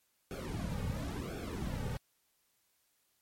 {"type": "noise with flanger", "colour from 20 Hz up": "brown", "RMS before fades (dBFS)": -38, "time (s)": [0.31, 1.97], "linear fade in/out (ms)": 0, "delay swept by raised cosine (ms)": [1, 3], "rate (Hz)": 0.95, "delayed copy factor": -1, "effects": ["white hiss -75 dBFS RMS until 3.21 s", "MP3 64 kbps"]}